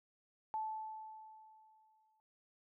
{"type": "tone with exponential decay", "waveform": "sine", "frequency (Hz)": 872, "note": "A5", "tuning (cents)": -16, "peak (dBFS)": -35, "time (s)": [0.54, 2.2], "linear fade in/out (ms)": 0, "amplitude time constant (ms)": 360, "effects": []}